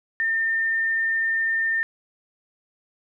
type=tone; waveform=sine; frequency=1808 Hz; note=A6; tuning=47 cents sharp; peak=-20 dBFS; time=0.2-1.83 s; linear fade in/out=0 ms; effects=none